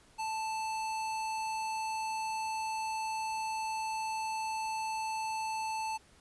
square tone, 880 Hz, A5, in tune, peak -34 dBFS, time 0.18-5.98 s, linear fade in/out 20 ms, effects pink hiss -62 dBFS RMS until 6.2 s + resampled to 24000 Hz

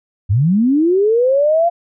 sine linear sweep, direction up, 87.31 to 700 Hz, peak -10 dBFS, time 0.29-1.7 s, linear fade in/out 20 ms, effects none

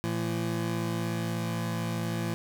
25% pulse tone pair together, 113 / 169.31 Hz, A2 / E3, +47 / +47 cents, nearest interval perfect fifth, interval 700 cents, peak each -28 dBFS, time 0.04-2.34 s, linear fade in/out 0 ms, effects none

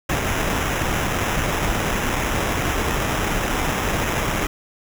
pink noise with sample-and-hold, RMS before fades -22 dBFS, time 0.09-4.47 s, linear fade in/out 5 ms, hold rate 4410 Hz, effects none

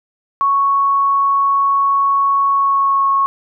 sine tone with pitch glide, 1108.7 to 1098.5 Hz, C#6 to C#6, 0 to -16 cents, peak -11 dBFS, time 0.41-3.26 s, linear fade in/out 0 ms, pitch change -16 cents, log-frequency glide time 2.5-3.06 s, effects none

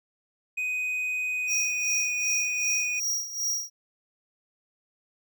triangle tone with pitch glide, 2500 to 2476 Hz, D#7 to D#7, +8 to -9 cents, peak -25 dBFS, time 0.57-3 s, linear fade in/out 10 ms, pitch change -17 cents, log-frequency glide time 1.3-1.98 s
square tone with tremolo, 5690 Hz, F8, 31 cents sharp, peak -25 dBFS, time 1.47-3.7 s, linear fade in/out 50 ms, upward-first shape sine, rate 2.6 Hz, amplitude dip 75%
effects none

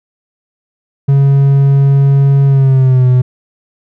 triangle tone with pitch glide, 138.59 to 126.36 Hz, C#3 to B2, 0 to +40 cents, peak -3 dBFS, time 1.08-3.22 s, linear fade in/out 10 ms, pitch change -160 cents, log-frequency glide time 2.46-3.07 s, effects none

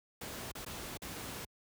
pink noise with dropouts, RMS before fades -43 dBFS, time 0.21-1.45 s, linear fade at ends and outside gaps 5 ms, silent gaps 0.517-0.551 / 0.649-0.662 / 0.974-1.019 s, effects high-pass 60 Hz 12 dB/octave

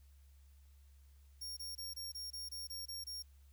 sawtooth tone bursts, 5550 Hz, F8, 12 cents flat, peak -40 dBFS, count 10, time 1.41-3.226 s, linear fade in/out 10 ms, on 160 ms, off 24 ms, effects added 69 Hz sine -59 dBFS peak until 3.52 s + white hiss -75 dBFS RMS until 3.52 s

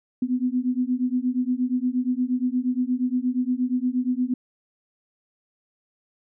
sine beating tone pair, 246.9 / 255.4 Hz, B3 / C4, 0 / -42 cents, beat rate 8.5 Hz, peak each -24 dBFS, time 0.22-4.34 s, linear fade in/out 5 ms, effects none

